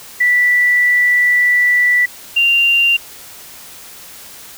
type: tone pair in turn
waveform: sine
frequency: 1966 / 2780 Hz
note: B6 / F7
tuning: -8 / -9 cents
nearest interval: tritone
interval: 599 cents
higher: second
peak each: -9 dBFS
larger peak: neither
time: 0.2-2.06 / 2.36-2.97 s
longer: first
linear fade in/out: 10 ms
effects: white hiss -36 dBFS RMS until 4.57 s